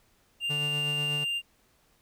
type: tone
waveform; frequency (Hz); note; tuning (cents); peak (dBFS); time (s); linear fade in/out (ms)
triangle; 2794; F7; 0; -26; 0.4-1.42; 50
type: tone with tremolo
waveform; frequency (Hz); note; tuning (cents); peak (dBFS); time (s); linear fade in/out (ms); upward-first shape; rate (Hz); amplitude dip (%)
45% pulse; 146.83; D3; 0; -32; 0.49-1.25; 20; sine; 8.1; 30
effects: pink hiss -66 dBFS RMS until 2.01 s